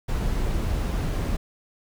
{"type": "noise", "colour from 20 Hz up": "brown", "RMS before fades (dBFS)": -25, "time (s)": [0.08, 1.37], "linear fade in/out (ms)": 10, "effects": []}